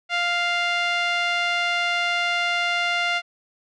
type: tone with low-pass filter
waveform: 5% pulse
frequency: 698.5 Hz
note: F5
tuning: in tune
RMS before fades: -23 dBFS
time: 0.09-3.22 s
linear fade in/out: 50 ms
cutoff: 2400 Hz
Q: 1.3
effects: none